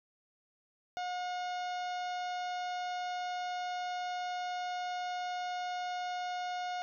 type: harmonic tone with a mistuned harmonic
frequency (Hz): 721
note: F#5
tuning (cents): -45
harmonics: 1 / 2 / 3 / 4 / 5 / 6 / 7 / 8 / 9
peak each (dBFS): -35 / -45 / -50 / -51 / -51 / -54 / -58 / -58 / -60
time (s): 0.97-6.82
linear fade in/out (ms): 0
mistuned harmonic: 8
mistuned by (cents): -43
effects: none